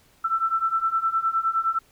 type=beating tone pair; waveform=sine; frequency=1327 / 1336.7 Hz; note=E6 / E6; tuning=+11 / +24 cents; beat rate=9.7 Hz; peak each=-25 / -23 dBFS; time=0.24-1.79 s; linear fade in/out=10 ms; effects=pink hiss -59 dBFS RMS until 1.91 s